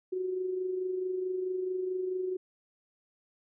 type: tone with amplitude modulation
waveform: sine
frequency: 370 Hz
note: F#4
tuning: in tune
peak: -28 dBFS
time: 0.12-2.37 s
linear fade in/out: 10 ms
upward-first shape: sine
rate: 24.6 Hz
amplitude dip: 45%
effects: none